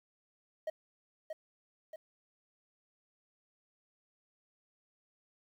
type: tone with echo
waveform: triangle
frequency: 629 Hz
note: D#5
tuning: 19 cents sharp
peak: -31 dBFS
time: 0.67-0.7 s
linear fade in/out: 5 ms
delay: 630 ms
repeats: 2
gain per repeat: -5 dB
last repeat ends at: 1.96 s
effects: 11-bit